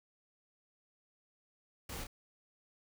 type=noise with echo; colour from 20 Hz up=pink; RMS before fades=-44 dBFS; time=1.89-2.04 s; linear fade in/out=5 ms; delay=30 ms; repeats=1; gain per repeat=-4 dB; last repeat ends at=2.07 s; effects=none